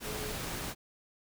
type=tone in noise; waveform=sine; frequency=426.6 Hz; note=G#4; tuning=46 cents sharp; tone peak=-41 dBFS; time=0.03-0.36 s; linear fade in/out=50 ms; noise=pink; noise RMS=-38 dBFS; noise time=0-0.75 s; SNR=-6 dB; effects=none